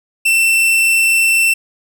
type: tone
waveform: 45% pulse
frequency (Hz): 2684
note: E7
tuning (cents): +31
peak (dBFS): -10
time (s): 0.25-1.54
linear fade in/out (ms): 10
effects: none